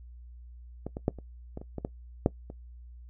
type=clicks; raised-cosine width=2 ms; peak=-21 / -22 / -11 / -30 / -24 / -29 / -21 / -17 / -8 / -28 dBFS; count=10; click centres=0.866 / 0.969 / 1.081 / 1.187 / 1.574 / 1.615 / 1.783 / 1.849 / 2.261 / 2.501 s; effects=noise-tail reverb RT60 0.1 s tail -19 dB re dry + added 60 Hz sine -45 dBFS peak until 3.09 s